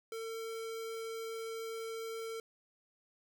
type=tone; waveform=square; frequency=451.2 Hz; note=A4; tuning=44 cents sharp; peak=-40 dBFS; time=0.12-2.4 s; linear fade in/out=2 ms; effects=none